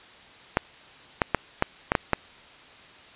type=clicks; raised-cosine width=0.5 ms; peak=-4 dBFS; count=7; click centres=0.571 / 1.218 / 1.347 / 1.624 / 1.919 / 1.952 / 2.133 s; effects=white hiss -49 dBFS RMS until 3.15 s + resampled to 8000 Hz